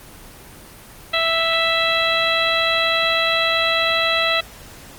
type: harmonic tone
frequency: 659.3 Hz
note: E5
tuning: in tune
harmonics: 1 / 2 / 3 / 4 / 5 / 6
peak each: -23 / -23 / -23 / -23 / -23 / -23 dBFS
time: 1.13-4.41 s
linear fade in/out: 10 ms
effects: pink hiss -41 dBFS RMS until 4.98 s + Opus 24 kbps